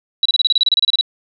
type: tone bursts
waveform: sine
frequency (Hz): 3912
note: B7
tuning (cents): -17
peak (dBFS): -10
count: 15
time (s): 0.23-1.011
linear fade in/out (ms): 2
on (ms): 25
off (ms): 29
effects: none